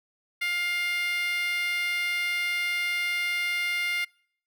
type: tone with high-pass filter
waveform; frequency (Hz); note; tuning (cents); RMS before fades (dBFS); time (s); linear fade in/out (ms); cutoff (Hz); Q
10% pulse; 705; F5; +16; -28; 0.41-4.05; 10; 1900; 8.2
effects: noise-tail reverb RT60 0.6 s tail -26 dB re dry